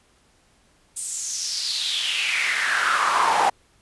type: noise with high-pass filter sweep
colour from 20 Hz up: brown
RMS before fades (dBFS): -23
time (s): 0.96-3.5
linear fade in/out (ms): 10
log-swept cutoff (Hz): 8800 to 770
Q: 4.6
effects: pink hiss -60 dBFS RMS until 3.81 s + resampled to 24000 Hz